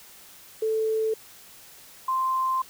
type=tone pair in turn; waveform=sine; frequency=440 / 1044.3 Hz; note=A4 / C6; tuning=0 / -4 cents; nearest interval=octave + minor third; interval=1496 cents; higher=second; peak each=-22 / -22 dBFS; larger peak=neither; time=0.62-1.14 / 2.08-2.62 s; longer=second; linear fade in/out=5 ms; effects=white hiss -49 dBFS RMS until 2.69 s